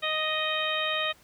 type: harmonic tone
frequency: 622.3 Hz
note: D#5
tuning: in tune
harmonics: 1 / 2 / 3 / 4 / 5 / 6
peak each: -33 / -33 / -33 / -33 / -33 / -33 dBFS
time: 0.02-1.13 s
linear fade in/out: 20 ms
effects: pink hiss -58 dBFS RMS until 1.23 s + high-pass 60 Hz 12 dB/octave